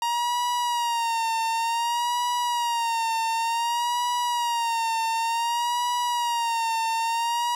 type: tone with vibrato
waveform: 45% pulse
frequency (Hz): 938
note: A#5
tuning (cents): +11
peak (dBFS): -23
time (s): 0.02-7.55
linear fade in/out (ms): 2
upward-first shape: sine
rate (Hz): 0.55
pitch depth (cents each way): 62
effects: low-pass 11000 Hz 12 dB/octave + 9-bit